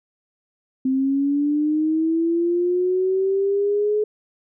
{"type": "linear sweep", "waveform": "sine", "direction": "up", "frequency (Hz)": [259.9, 425.7], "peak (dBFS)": -17, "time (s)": [0.85, 4.04], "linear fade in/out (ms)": 5, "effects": []}